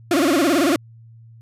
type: tone with vibrato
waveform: 35% pulse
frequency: 311.1 Hz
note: D#4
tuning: in tune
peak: -13 dBFS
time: 0.11-0.76 s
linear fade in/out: 2 ms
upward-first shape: sine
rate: 18 Hz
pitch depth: 250 cents each way
effects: added 114 Hz sine -42 dBFS peak until 1.41 s + resampled to 32000 Hz